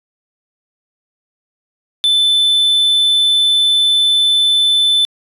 triangle tone, 3520 Hz, A7, in tune, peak -8 dBFS, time 2.04-5.05 s, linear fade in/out 0 ms, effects resampled to 32000 Hz

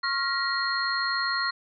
sine tone cluster, 1091 / 1393 / 1898 / 4236 Hz, C#6 / F6 / A#6 / C8, -28 / -5 / +31 / +21 cents, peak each -30 dBFS, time 0.03-1.51 s, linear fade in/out 10 ms, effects none

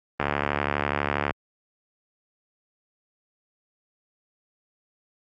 click train, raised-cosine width 0.5 ms, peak -8 dBFS, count 81, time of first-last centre 0.2-1.308 s, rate 72.2 Hz, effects high-pass 60 Hz 12 dB/octave + Opus 32 kbps

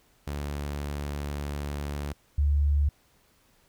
sawtooth / sine tone pair in turn, 72.3 / 72.3 Hz, D2 / D2, -27 / -27 cents, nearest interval unison, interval 0 cents, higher neither, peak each -27 / -20 dBFS, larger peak second, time 0.27-2.13 / 2.38-2.89 s, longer first, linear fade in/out 5 ms, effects pink hiss -64 dBFS RMS until 3.68 s

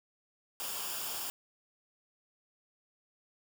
white noise with comb filter, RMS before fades -38 dBFS, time 0.6-1.3 s, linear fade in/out 0 ms, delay 0.49 ms, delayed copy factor -0.6, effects none

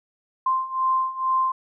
sine beating tone pair, 1044 / 1046.2 Hz, C6 / C6, -4 / -1 cents, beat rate 2.2 Hz, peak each -25 / -22 dBFS, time 0.46-1.52 s, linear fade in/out 5 ms, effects none

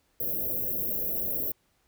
white band-stop noise, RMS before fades -30 dBFS, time 0.2-1.52 s, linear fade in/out 5 ms, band 650 to 12000 Hz, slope 96 dB/octave, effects pink hiss -70 dBFS RMS until 1.87 s

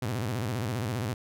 sawtooth tone with vibrato, 114 Hz, A#2, 38 cents flat, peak -25 dBFS, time 0.02-1.14 s, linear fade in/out 5 ms, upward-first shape square, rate 15 Hz, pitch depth 190 cents each way, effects none

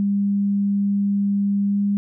sine tone with pitch glide, 200.7 to 202 Hz, G3 to G#3, +41 to -48 cents, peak -17 dBFS, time 0-1.97 s, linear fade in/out 0 ms, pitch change +11 cents, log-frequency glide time 1.67-1.8 s, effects none

